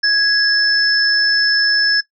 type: tone pair together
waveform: sine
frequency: 1661.2 / 5263 Hz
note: G#6 / E8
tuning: 0 / -4 cents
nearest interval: octave + minor sixth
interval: 1996 cents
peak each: -14 dBFS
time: 0.03-2.01 s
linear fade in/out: 10 ms
effects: noise-tail reverb RT60 0.1 s tail -18 dB re dry